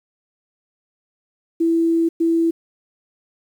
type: tone bursts at uneven times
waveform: sine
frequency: 331.3 Hz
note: E4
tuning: 9 cents sharp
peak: -14 dBFS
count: 2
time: 1.6-2.09 / 2.2-2.51 s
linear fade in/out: 10 ms
effects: 8-bit